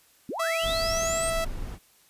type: linear sweep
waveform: sine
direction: up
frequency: 183.6 to 8680 Hz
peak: -30 dBFS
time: 0.29-1.3 s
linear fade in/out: 2 ms
type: tone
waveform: sawtooth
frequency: 658 Hz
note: E5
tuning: 3 cents flat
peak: -22 dBFS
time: 0.39-1.45 s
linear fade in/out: 10 ms
type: noise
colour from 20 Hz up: brown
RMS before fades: -34 dBFS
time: 0.61-1.79 s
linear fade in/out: 50 ms
effects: white hiss -60 dBFS RMS until 2.09 s + resampled to 32000 Hz